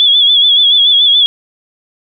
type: tone with vibrato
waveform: sine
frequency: 3400 Hz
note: G#7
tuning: 40 cents sharp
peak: -5 dBFS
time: 0-1.26 s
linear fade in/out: 0 ms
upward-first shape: sine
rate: 7 Hz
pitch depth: 62 cents each way
effects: none